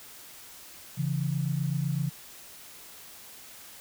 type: tone pair together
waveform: sine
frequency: 138.59 / 166.48 Hz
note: C#3 / E3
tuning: 0 / +17 cents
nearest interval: minor third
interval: 317 cents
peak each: -28 / -30 dBFS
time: 0.97-2.1 s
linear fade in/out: 20 ms
effects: white hiss -48 dBFS RMS until 3.8 s